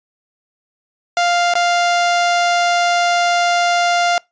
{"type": "tone with dropouts", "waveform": "sawtooth", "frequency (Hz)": 698.5, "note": "F5", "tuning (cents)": 0, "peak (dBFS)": -9, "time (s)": [1.17, 4.18], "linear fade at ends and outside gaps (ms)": 1, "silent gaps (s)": [1.538, 1.553], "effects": ["noise-tail reverb RT60 0.2 s tail -25 dB re dry", "resampled to 16000 Hz"]}